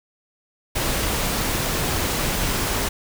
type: noise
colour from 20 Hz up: pink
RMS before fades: -23 dBFS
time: 0.75-2.89 s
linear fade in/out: 10 ms
effects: none